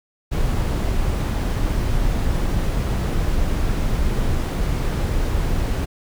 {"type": "noise", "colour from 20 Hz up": "brown", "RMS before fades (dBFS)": -20, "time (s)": [0.31, 5.86], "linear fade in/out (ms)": 20, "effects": []}